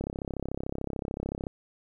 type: click train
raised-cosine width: 2 ms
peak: -19 dBFS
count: 50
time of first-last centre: 0.01-1.468 s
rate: 33.6 Hz
effects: 10-bit